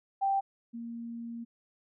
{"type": "tone pair in turn", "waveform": "sine", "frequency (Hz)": [784, 233.1], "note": ["G5", "A#3"], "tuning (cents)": [0, 0], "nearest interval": "octave + major sixth", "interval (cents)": 2100, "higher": "first", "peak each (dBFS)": [-25, -37], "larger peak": "first", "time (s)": [[0.21, 0.41], [0.73, 1.45]], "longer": "second", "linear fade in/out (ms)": 20, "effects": []}